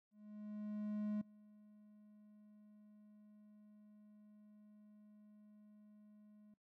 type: tone with ADSR envelope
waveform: triangle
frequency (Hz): 210.1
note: G#3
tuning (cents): +20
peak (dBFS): -35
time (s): 0.11-6.54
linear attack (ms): 1100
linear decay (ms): 5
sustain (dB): -24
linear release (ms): 3
effects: noise-tail reverb RT60 0.1 s tail -18 dB re dry